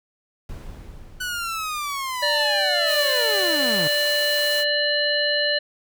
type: noise with exponential decay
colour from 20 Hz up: brown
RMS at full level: -33 dBFS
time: 0.49-3.21 s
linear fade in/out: 2 ms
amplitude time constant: 590 ms
type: linear sweep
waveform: sawtooth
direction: down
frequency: 1497 to 139.6 Hz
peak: -22 dBFS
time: 1.2-3.88 s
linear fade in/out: 10 ms
type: harmonic tone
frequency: 587.3 Hz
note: D5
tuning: in tune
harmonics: 1 / 3 / 5 / 7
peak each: -24 / -24 / -26 / -24 dBFS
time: 2.22-5.59 s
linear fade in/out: 10 ms
type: high-pass noise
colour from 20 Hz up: white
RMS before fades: -32 dBFS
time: 2.85-4.65 s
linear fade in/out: 50 ms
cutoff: 320 Hz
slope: 48 dB/octave
effects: none